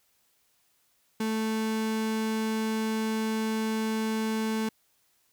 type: tone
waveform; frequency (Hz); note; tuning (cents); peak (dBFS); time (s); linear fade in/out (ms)
35% pulse; 220; A3; 0; -25; 1.2-4.69; 5
effects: white hiss -69 dBFS RMS until 5.32 s